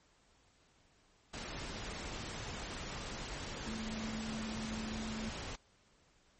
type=tone in noise; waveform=sine; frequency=220 Hz; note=A3; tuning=in tune; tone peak=-40 dBFS; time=3.66-5.3 s; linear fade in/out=10 ms; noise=pink; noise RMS=-43 dBFS; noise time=1.33-5.56 s; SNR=0 dB; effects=pink hiss -69 dBFS RMS until 6.39 s + MP3 32 kbps